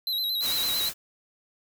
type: tone with vibrato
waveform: square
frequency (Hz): 3951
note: B7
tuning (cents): 0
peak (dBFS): -26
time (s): 0.07-0.89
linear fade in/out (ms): 2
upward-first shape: square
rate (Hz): 8.9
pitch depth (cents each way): 49
type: noise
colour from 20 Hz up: white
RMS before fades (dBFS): -32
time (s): 0.4-0.94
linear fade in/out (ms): 50
effects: none